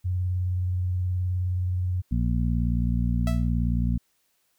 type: tone with vibrato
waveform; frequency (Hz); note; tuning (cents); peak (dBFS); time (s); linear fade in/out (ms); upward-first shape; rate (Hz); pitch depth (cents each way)
sine; 90.8; F#2; -32; -23; 0.04-2.02; 20; triangle; 19; 36
type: harmonic tone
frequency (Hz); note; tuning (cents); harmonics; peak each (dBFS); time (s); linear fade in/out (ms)
59; A#1; +22; 1 / 2 / 3 / 4; -24 / -27 / -29 / -30; 2.11-3.98; 10
type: tone with exponential decay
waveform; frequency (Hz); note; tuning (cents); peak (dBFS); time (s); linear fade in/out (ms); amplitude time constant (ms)
sawtooth; 657; E5; -6; -25; 3.27-3.5; 2; 49
effects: white hiss -70 dBFS RMS until 4.58 s